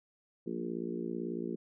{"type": "harmonic tone with a mistuned harmonic", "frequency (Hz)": 58.1, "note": "A#1", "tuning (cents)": -5, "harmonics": [3, 4, 5, 6, 7, 8], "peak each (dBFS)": [-42, -40, -44, -39, -42, -48], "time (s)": [0.46, 1.56], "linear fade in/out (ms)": 10, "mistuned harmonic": 3, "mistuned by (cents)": 30, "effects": []}